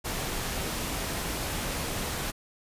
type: noise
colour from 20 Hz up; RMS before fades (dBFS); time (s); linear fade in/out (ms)
pink; -32; 0.04-2.32; 20
effects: resampled to 32000 Hz